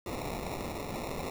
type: noise with sample-and-hold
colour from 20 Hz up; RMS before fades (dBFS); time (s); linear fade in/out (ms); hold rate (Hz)
violet; -37; 0.06-1.3; 2; 1575
effects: none